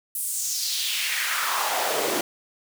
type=noise with high-pass filter sweep; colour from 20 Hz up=pink; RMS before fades=-26 dBFS; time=0.15-2.21 s; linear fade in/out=2 ms; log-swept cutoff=11000 to 340 Hz; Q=2.5; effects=none